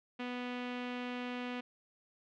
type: tone with low-pass filter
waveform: sawtooth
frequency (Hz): 246.9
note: B3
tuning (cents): 0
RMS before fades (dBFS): -40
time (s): 0.19-1.61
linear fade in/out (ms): 10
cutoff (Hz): 2800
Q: 2.2
effects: none